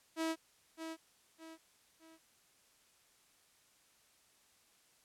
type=tone with echo; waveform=sawtooth; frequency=323.6 Hz; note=E4; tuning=32 cents flat; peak=-30 dBFS; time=0.16-0.36 s; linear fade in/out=50 ms; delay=610 ms; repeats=3; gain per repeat=-8 dB; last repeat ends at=2.19 s; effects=white hiss -69 dBFS RMS until 5.04 s + low-pass 11000 Hz 12 dB/octave